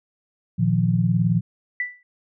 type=chord; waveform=sine; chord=Bb suspended fourth; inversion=none; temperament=equal; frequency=116.54 / 155.56 / 174.61 Hz; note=Bb2 / Eb3 / F3; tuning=0 / 0 / 0 cents; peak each=-21 / -23 / -20 dBFS; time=0.58-1.41 s; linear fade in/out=20 ms
type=tone with exponential decay; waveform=sine; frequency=1975.5 Hz; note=B6; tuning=in tune; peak=-19 dBFS; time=1.8-2.03 s; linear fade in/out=2 ms; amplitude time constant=48 ms
effects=none